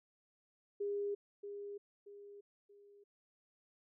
sine tone with echo, 406 Hz, G#4, 39 cents flat, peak -35 dBFS, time 0.8-1.15 s, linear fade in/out 10 ms, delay 630 ms, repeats 3, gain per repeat -8 dB, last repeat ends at 3.04 s, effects none

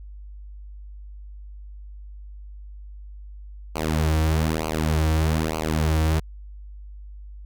sawtooth tone with flanger, 78.8 Hz, D#2, 23 cents sharp, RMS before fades -22 dBFS, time 3.75-6.2 s, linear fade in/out 10 ms, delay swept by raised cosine 0.55 to 4.85 ms, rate 1.1 Hz, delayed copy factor -0.95, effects added 50 Hz sine -37 dBFS peak until 7.45 s

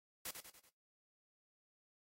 white noise with echo, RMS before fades -44 dBFS, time 0.25-0.31 s, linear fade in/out 5 ms, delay 96 ms, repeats 4, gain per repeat -6 dB, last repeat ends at 0.694 s, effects noise-tail reverb RT60 0.2 s tail -18 dB re dry + AAC 48 kbps

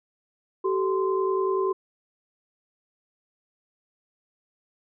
sine tone cluster, 381.9 / 432.3 / 1038 Hz, G4 / A4 / C6, -45 / -31 / -14 cents, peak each -23 / -30 / -29 dBFS, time 0.64-1.73 s, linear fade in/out 10 ms, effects none

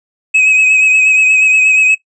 triangle tone with vibrato, 2546 Hz, D#7, 39 cents sharp, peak -5 dBFS, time 0.34-1.95 s, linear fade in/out 10 ms, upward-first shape triangle, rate 8.4 Hz, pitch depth 35 cents each way, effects noise-tail reverb RT60 0.1 s tail -18 dB re dry + resampled to 22050 Hz

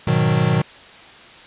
square chord, G# minor seventh, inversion none, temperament equal, 103.83 / 123.47 / 155.56 / 185 Hz, G#2 / B2 / D#3 / F#3, 0 / 0 / 0 / 0 cents, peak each -25 / -20 / -19 / -23 dBFS, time 0.07-0.62 s, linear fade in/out 5 ms, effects white hiss -42 dBFS RMS until 1.46 s + resampled to 8000 Hz

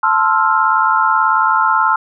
sine chord, F major seventh, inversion first, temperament equal, 880 / 1046.5 / 1318.5 / 1396.9 Hz, A5 / C6 / E6 / F6, 0 / 0 / 0 / 0 cents, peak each -16 dBFS, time 0.03-1.96 s, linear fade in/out 5 ms, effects none

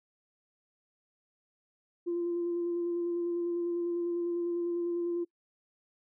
sine tone with vibrato, 345.3 Hz, F4, 20 cents flat, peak -28 dBFS, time 2.06-5.25 s, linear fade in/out 20 ms, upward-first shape square, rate 10 Hz, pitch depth 12 cents each way, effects noise-tail reverb RT60 0.1 s tail -25 dB re dry + tanh soft clip ceiling -25 dBFS

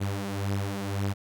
sawtooth beating tone pair, 98.1 / 100 Hz, G2 / G2, +2 / +35 cents, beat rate 1.9 Hz, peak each -29 / -26 dBFS, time 0-1.14 s, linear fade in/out 20 ms, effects none

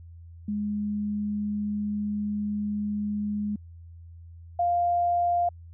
sine tone pair in turn, 207.7 / 698.6 Hz, G#3 / F5, 0 / 0 cents, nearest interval octave + major sixth, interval 2100 cents, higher second, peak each -26 / -21 dBFS, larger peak second, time 0.48-3.56 / 4.59-5.49 s, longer first, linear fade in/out 5 ms, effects added 84 Hz sine -43 dBFS peak until 5.73 s

